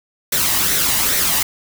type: noise with flanger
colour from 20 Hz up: white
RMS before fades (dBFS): -17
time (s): 0.32-1.43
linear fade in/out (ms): 5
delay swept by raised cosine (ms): 0.5 to 1.06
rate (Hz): 2.4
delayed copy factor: +0.5
effects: none